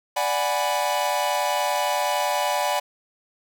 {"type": "chord", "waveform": "45% pulse", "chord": "G# half-diminished seventh", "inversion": "second", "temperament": "equal", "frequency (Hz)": [587.3, 740, 830.6, 987.8], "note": ["D5", "F#5", "G#5", "B5"], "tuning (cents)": [0, 0, 0, 0], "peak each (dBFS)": -27, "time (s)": [0.16, 2.8], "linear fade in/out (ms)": 10, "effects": []}